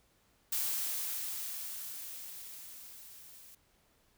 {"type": "noise with level ramp", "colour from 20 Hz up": "blue", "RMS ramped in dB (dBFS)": [-33, -55], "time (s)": [0.52, 3.55], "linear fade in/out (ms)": 5, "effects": ["pink hiss -70 dBFS RMS until 4.17 s"]}